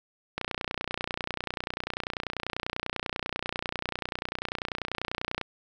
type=click train; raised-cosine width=0.3 ms; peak=-14 dBFS; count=153; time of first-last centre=0.38-5.413 s; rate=30.2 Hz; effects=none